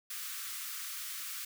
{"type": "high-pass noise", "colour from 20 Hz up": "white", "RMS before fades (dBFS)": -41, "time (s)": [0.1, 1.45], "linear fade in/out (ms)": 5, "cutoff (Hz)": 1100, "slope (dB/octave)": 96, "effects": []}